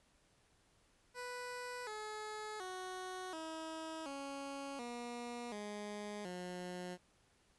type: tone with pitch steps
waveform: 15% pulse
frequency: 494 / 427.6 / 370.1 / 320.3 / 277.2 / 240 / 207.7 / 179.77 Hz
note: B4 / A4 / F#4 / E4 / C#4 / B3 / G#3 / F#3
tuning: 0 / -49 / 0 / -50 / 0 / -49 / 0 / -50 cents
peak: -37 dBFS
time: 1.14-6.98 s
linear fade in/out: 50 ms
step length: 730 ms
effects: pink hiss -72 dBFS RMS until 7.58 s + resampled to 24000 Hz